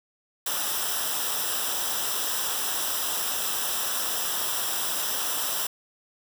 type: noise with comb filter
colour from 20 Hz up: white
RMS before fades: -28 dBFS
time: 0.46-5.67 s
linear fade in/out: 5 ms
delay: 0.45 ms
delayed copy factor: -0.7
effects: none

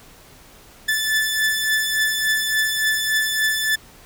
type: beating tone pair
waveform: sawtooth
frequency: 1746 / 1749.5 Hz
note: A6 / A6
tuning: -14 / -10 cents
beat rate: 3.5 Hz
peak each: -21 / -16 dBFS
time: 0.88-3.76 s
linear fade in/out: 10 ms
effects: pink hiss -47 dBFS RMS until 4.05 s

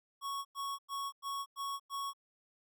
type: tone bursts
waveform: square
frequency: 1108.7 Hz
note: C#6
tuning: in tune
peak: -37 dBFS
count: 6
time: 0.21-2.135 s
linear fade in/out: 50 ms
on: 240 ms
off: 97 ms
effects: none

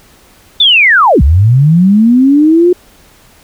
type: linear two-way sweep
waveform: sine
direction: down then up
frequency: 3595 to 61.8 to 362.9 Hz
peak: -3 dBFS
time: 0.6-2.73 s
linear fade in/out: 5 ms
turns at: 1.22 s
effects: pink hiss -43 dBFS RMS until 3.43 s

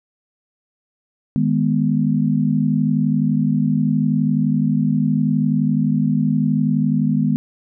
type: chord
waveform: sine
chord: G# minor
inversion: second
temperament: equal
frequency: 155.56 / 207.7 / 246.9 Hz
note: D#3 / G#3 / B3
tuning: 0 / 0 / 0 cents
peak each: -19 dBFS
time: 1.36-7.36 s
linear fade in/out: 0 ms
effects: none

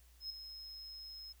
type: tone with ADSR envelope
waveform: triangle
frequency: 5150 Hz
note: E8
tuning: 41 cents flat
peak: -37 dBFS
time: 0.2-1.33 s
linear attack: 100 ms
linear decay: 6 ms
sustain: -9 dB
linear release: 13 ms
effects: added 60 Hz sine -61 dBFS peak until 1.4 s + white hiss -69 dBFS RMS until 1.4 s

